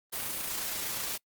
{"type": "noise with amplitude modulation", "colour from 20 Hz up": "white", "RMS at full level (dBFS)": -33, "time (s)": [0.12, 1.18], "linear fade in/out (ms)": 20, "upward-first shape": "sine", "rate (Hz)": 28.5, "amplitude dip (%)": 35, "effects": ["noise-tail reverb RT60 0.1 s tail -24 dB re dry", "Opus 32 kbps"]}